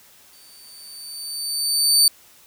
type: tone with exponential growth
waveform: 25% pulse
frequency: 4574 Hz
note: D8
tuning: 47 cents flat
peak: -6 dBFS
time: 0.33-2.08 s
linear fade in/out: 2 ms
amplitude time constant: 380 ms
effects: white hiss -51 dBFS RMS until 2.46 s

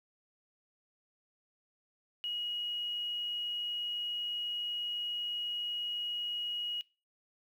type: tone with quantisation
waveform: sine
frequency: 2897 Hz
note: F#7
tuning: 37 cents flat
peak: -34 dBFS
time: 2.24-6.81 s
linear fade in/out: 0 ms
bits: 10
effects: noise-tail reverb RT60 0.3 s tail -21 dB re dry

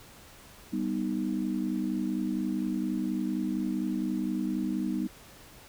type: chord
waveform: sine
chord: G augmented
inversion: none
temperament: equal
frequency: 196 / 246.9 / 311.1 Hz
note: G3 / B3 / D#4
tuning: 0 / 0 / 0 cents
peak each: -32 dBFS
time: 0.72-5.08 s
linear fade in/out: 20 ms
effects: pink hiss -52 dBFS RMS until 5.68 s

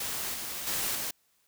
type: noise with level steps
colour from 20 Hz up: white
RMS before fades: -34 / -37 / -31 / -34 dBFS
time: 0-1.11 s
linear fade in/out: 5 ms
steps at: 0.34 / 0.67 / 0.95 s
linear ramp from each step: 2 ms
effects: white hiss -70 dBFS RMS until 1.47 s

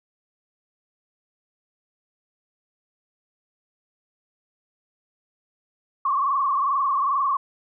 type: tone with frequency modulation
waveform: sine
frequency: 1108.7 Hz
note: C#6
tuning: in tune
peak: -19 dBFS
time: 6.05-7.37 s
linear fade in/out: 5 ms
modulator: 22.4 Hz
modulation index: 2.6
effects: none

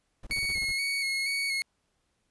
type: noise bursts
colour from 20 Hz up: brown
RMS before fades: -40 dBFS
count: 8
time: 0.23-0.717 s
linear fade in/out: 5 ms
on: 39 ms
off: 25 ms
type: tone with vibrato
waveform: 30% pulse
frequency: 2200 Hz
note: C#7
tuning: 14 cents flat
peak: -25 dBFS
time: 0.31-1.62 s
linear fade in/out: 0 ms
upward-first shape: square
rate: 2.1 Hz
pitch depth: 25 cents each way
effects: pink hiss -75 dBFS RMS until 2.3 s + resampled to 24000 Hz

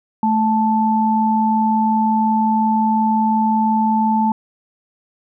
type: tone pair together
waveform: sine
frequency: 219.3 / 877.2 Hz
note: A3 / A5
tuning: -6 / -6 cents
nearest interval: 2 octaves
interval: 2400 cents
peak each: -16 dBFS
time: 0.23-4.32 s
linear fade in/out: 2 ms
effects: none

